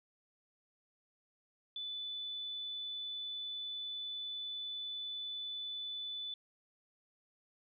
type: tone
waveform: sine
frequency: 3490 Hz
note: A7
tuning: 15 cents flat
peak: -39 dBFS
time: 1.76-6.34 s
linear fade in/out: 2 ms
effects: none